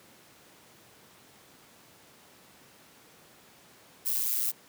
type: noise with amplitude modulation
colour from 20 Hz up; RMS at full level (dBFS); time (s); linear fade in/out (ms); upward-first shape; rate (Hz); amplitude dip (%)
violet; -26; 4.05-4.52; 20; sine; 119; 70
effects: pink hiss -56 dBFS RMS until 4.68 s + high-pass 150 Hz 12 dB/octave